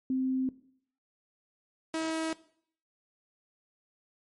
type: tone pair in turn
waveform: sine / sawtooth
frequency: 260.7 / 321.4 Hz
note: C4 / E4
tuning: -6 / -44 cents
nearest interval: major third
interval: 362 cents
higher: second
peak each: -26 dBFS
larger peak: neither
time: 0.1-0.49 / 1.94-2.33 s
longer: neither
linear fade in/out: 2 ms
effects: noise-tail reverb RT60 0.6 s tail -18 dB re dry + MP3 48 kbps